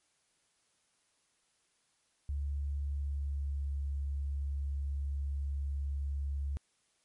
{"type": "tone with pitch glide", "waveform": "sine", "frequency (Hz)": [71, 70.1], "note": ["C#2", "C#2"], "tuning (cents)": [42, 20], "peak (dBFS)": -32, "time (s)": [2.29, 6.57], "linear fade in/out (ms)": 0, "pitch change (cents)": -22, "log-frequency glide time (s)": [2.82, 3.65], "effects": ["white hiss -74 dBFS RMS until 7.04 s", "MP3 48 kbps"]}